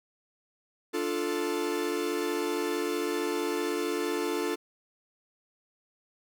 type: chord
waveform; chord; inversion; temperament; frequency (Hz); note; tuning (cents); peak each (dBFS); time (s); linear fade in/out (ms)
45% pulse; D minor; none; equal; 293.7 / 349.2 / 440; D4 / F4 / A4; 0 / 0 / 0; -34 / -32 / -32; 0.93-4.56; 20
effects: none